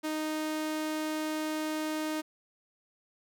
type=tone; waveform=sawtooth; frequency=310 Hz; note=D#4; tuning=6 cents flat; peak=-27 dBFS; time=0.03-2.22 s; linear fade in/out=20 ms; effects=none